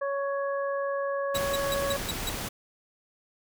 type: harmonic tone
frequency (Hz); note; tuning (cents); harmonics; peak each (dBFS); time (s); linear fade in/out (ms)
557; C#5; +8; 1 / 2 / 3; -28 / -34 / -38; 0.01-1.97; 10
type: noise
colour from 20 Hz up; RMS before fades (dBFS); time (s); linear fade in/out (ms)
pink; -34; 1.34-2.49; 10
type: tone bursts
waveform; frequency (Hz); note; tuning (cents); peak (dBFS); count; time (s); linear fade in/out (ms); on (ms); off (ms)
sawtooth; 3866; B7; -38; -26; 6; 1.35-2.294; 2; 24; 160
effects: none